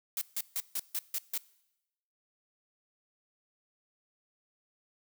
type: noise bursts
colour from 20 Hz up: blue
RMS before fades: -33 dBFS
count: 7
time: 0.17-1.378 s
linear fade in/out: 2 ms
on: 44 ms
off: 150 ms
effects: noise-tail reverb RT60 0.9 s tail -21 dB re dry

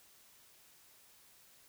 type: silence
effects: white hiss -63 dBFS RMS until 1.68 s

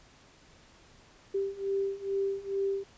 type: beating tone pair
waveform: sine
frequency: 391.6 / 393.9 Hz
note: G4 / G4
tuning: -2 / +8 cents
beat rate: 2.3 Hz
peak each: -33 / -31 dBFS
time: 1.34-2.84 s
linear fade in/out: 10 ms
effects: pink hiss -58 dBFS RMS until 2.97 s + resampled to 16000 Hz

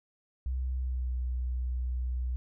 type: tone with pitch glide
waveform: sine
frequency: 64 to 62.18 Hz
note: C2 to B1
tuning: -38 to +12 cents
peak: -29 dBFS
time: 0.46-2.36 s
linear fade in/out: 0 ms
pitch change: -50 cents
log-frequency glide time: 0.76-1.13 s
effects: none

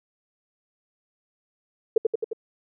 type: tone with echo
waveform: sine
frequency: 447 Hz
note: A4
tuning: 27 cents sharp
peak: -13 dBFS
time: 1.96-1.98 s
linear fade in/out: 5 ms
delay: 88 ms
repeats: 4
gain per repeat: -3 dB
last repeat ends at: 2.332 s
effects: none

